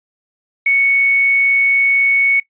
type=tone with quantisation; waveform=sine; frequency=2219 Hz; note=C#7; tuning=1 cent sharp; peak=-10 dBFS; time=0.66-2.4 s; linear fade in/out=5 ms; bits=6; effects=noise-tail reverb RT60 0.1 s tail -19 dB re dry + resampled to 8000 Hz